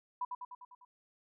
sine tone with echo, 987.8 Hz, B5, in tune, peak -32 dBFS, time 0.21-0.25 s, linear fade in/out 5 ms, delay 100 ms, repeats 6, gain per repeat -4 dB, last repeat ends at 0.85 s, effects none

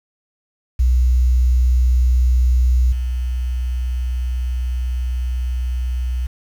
sine tone with level steps, 62 Hz, B1, 7 cents sharp, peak -11 / -18 dBFS, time 0.79-6.27 s, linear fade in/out 10 ms, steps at 2.92 s, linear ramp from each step 5 ms, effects 7-bit

